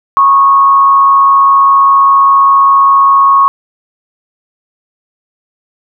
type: tone with frequency modulation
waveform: sine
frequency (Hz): 1100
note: C#6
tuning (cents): -14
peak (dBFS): -3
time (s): 0.17-3.48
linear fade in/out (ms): 0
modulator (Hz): 125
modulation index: 0.37
effects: none